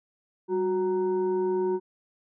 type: tone with frequency modulation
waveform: sine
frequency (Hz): 368.2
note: F#4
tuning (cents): -8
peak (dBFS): -23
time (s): 0.48-1.8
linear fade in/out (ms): 50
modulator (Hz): 563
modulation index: 0.52
effects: none